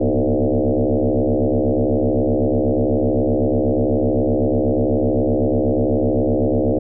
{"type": "tone with frequency modulation", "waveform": "sine", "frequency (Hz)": 107.5, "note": "A2", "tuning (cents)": -40, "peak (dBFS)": -14, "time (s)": [0, 6.79], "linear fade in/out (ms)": 10, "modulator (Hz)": 69, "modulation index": 7.3, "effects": []}